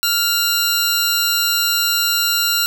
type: tone pair together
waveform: 15% pulse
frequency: 1400 / 3960 Hz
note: F6 / B7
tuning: +4 / +4 cents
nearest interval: octave + tritone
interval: 1800 cents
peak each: -11 dBFS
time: 0.03-2.66 s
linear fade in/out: 0 ms
effects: none